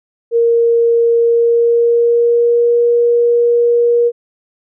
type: tone with pitch glide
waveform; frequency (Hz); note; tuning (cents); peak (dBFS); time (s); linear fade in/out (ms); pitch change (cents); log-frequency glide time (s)
sine; 466.2 to 474.6; A#4 to A#4; 0 to +31; -8; 0.31-4.12; 50; +31; 1.17-2.78
effects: none